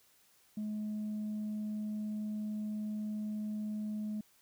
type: tone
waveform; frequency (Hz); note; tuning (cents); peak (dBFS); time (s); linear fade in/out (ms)
sine; 212.3; G#3; +38; -33; 0.57-4.21; 5
effects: tanh soft clip ceiling -33 dBFS + white hiss -67 dBFS RMS until 4.41 s